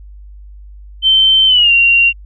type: tone with pitch glide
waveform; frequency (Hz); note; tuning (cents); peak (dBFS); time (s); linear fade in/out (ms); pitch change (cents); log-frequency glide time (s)
sine; 3098 to 2760; G7 to F7; -21 to -21; -6; 1.02-2.13; 50; -200; 1.47-1.72
effects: added 50 Hz sine -32 dBFS peak until 2.25 s